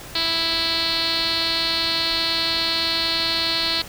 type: tone with low-pass filter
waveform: 5% pulse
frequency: 329.6 Hz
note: E4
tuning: in tune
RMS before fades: -22 dBFS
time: 0.15-3.82 s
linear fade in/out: 5 ms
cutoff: 4300 Hz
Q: 7.8
effects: pink hiss -38 dBFS RMS until 3.88 s